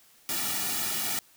white noise with comb filter, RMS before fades -30 dBFS, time 0.29-1.19 s, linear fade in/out 0 ms, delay 1.9 ms, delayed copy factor -0.9, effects white hiss -59 dBFS RMS until 1.36 s

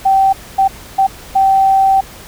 sine tone bursts at uneven times, 775 Hz, G5, 20 cents flat, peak -7 dBFS, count 4, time 0.05-0.33 / 0.58-0.68 / 0.98-1.07 / 1.35-2.01 s, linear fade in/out 10 ms, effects added 50 Hz sine -41 dBFS peak until 2.27 s + pink hiss -35 dBFS RMS until 2.27 s

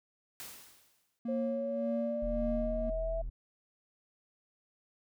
white noise with exponential decay, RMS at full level -43 dBFS, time 0.4-1.19 s, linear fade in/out 0 ms, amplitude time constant 170 ms
triangle tone with tremolo, 233.1 Hz, A#3, in tune, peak -30 dBFS, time 1.25-2.9 s, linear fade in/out 5 ms, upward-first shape sine, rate 1.8 Hz, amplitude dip 55%
sine linear sweep, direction up, 533 to 660 Hz, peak -33 dBFS, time 1.28-3.22 s, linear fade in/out 10 ms
triangle tone, 40 Hz, D#1, 49 cents sharp, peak -33 dBFS, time 2.22-3.3 s, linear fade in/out 10 ms
effects none

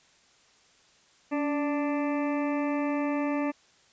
harmonic tone with a mistuned harmonic, 293.7 Hz, D4, in tune, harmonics 1 / 2 / 3 / 4 / 6 / 7 / 8 / 9, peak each -27 / -33 / -37 / -39 / -43 / -44 / -45 / -46 dBFS, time 1.31-3.52 s, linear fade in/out 20 ms, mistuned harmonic 1, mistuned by -47 cents, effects white hiss -61 dBFS RMS until 3.92 s + resampled to 16000 Hz

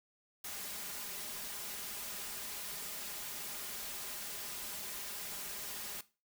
white noise with comb filter, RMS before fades -43 dBFS, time 0.44-6.01 s, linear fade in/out 5 ms, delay 4.9 ms, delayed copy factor +0.55, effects noise-tail reverb RT60 0.3 s tail -17 dB re dry

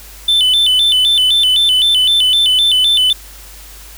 triangle tone with vibrato, 3265 Hz, G#7, 30 cents flat, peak -7 dBFS, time 0.28-3.13 s, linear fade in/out 5 ms, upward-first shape square, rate 3.9 Hz, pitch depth 140 cents each way, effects added 50 Hz sine -36 dBFS peak until 3.97 s + white hiss -37 dBFS RMS until 3.97 s

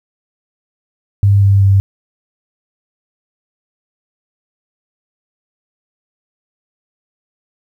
sine tone with pitch steps, 100 / 98.97 / 97.94 Hz, G2 / G2 / G2, +35 / +17 / -1 cents, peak -6 dBFS, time 1.23-1.8 s, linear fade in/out 0 ms, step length 190 ms, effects 8-bit

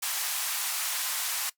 white band-pass noise, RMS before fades -31 dBFS, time 0.02-1.5 s, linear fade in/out 10 ms, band 780 to 15000 Hz, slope 24 dB/octave, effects noise-tail reverb RT60 0.1 s tail -19 dB re dry

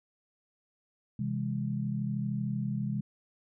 sine chord, C augmented, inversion none, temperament just, 130.81 / 163.52 / 204.4 Hz, C3 / E3 / G#3, 0 / -14 / -27 cents, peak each -33 / -37 / -33 dBFS, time 1.19-3.01 s, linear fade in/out 5 ms, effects none

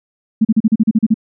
sine tone bursts, 220 Hz, A3, in tune, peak -7 dBFS, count 10, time 0.41-1.143 s, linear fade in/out 10 ms, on 40 ms, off 37 ms, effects none

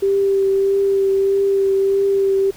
sine tone with vibrato, 392 Hz, G4, in tune, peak -13 dBFS, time 0.02-2.51 s, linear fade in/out 10 ms, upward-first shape triangle, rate 1.6 Hz, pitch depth 17 cents each way, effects pink hiss -43 dBFS RMS until 2.56 s

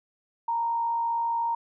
sine tone with frequency modulation, 929 Hz, A#5, 6 cents flat, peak -24 dBFS, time 0.48-1.55 s, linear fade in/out 5 ms, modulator 54.4 Hz, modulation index 0.24, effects none

